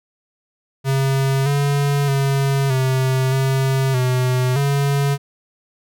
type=tone with pitch steps; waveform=square; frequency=135.3 / 142.1 / 137.5 / 131 / 133.8 / 126.9 / 140.7 Hz; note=C#3 / C#3 / C#3 / C3 / C3 / B2 / C#3; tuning=-42 / +43 / -14 / +2 / +39 / +47 / +26 cents; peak=-16 dBFS; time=0.84-5.18 s; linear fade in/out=50 ms; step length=620 ms; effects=none